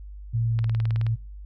sine tone with pitch glide, 115.1 to 112.86 Hz, A#2 to A2, -22 to +44 cents, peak -21 dBFS, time 0.33-1.16 s, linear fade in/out 20 ms, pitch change -34 cents, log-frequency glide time 0.46-0.73 s
click train, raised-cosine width 0.3 ms, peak -22 dBFS, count 10, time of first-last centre 0.59-1.066 s, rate 18.9 Hz
effects noise-tail reverb RT60 0.4 s tail -26 dB re dry + added 50 Hz sine -37 dBFS peak until 1.45 s

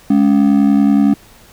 triangle ring-modulated tone, 243.7 Hz, B3, 23 cents flat, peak -3 dBFS, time 0.1-1.14 s, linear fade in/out 5 ms, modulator 35.3 Hz, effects pink hiss -44 dBFS RMS until 1.52 s

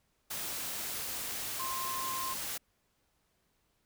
sine tone in noise, 1052 Hz, C6, 9 cents sharp, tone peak -36 dBFS, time 1.59-2.34 s, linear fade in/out 10 ms, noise white, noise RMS -38 dBFS, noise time 0.3-2.58 s, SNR -1 dB, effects pink hiss -75 dBFS RMS until 3.85 s

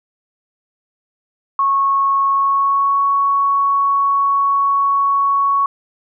sine tone with pitch glide, 1100 to 1113.4 Hz, C#6 to C#6, -14 to +7 cents, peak -12 dBFS, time 1.59-5.66 s, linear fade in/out 2 ms, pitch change +21 cents, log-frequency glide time 2.32-3.02 s, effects none

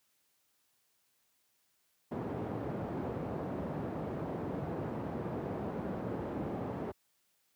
pink band-pass noise, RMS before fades -38 dBFS, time 2.11-6.92 s, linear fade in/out 10 ms, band 120 to 680 Hz, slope 12 dB/octave, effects white hiss -75 dBFS RMS until 7.55 s + high-pass 60 Hz 12 dB/octave

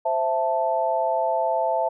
sine chord, A minor, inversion first, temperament equal with one note detuned, 523.3 / 662.3 / 880 Hz, C5 / E5 / A5, 0 / +8 / 0 cents, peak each -27 / -23 / -24 dBFS, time 0.05-1.89 s, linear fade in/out 10 ms, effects none

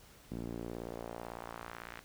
sawtooth tone with band-pass filter sweep, 58 Hz, A#1, 8 cents flat, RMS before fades -44 dBFS, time 0.31-2 s, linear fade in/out 10 ms, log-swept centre 240 to 1900 Hz, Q 1.4, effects pink hiss -59 dBFS RMS until 2.04 s

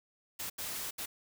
white noise bursts at uneven times, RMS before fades -39 dBFS, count 3, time 0.39-0.5 / 0.58-0.91 / 0.98-1.06 s, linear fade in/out 10 ms, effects none

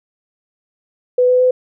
sine tone with pitch steps, 498.1 / 502.1 / 506.2 Hz, B4 / B4 / B4, +15 / +29 / +43 cents, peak -9 dBFS, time 1.18-1.51 s, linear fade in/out 5 ms, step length 110 ms, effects none

